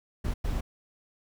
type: noise bursts at uneven times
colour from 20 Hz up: brown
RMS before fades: -29 dBFS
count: 2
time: 0.24-0.34 / 0.44-0.61 s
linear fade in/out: 10 ms
effects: none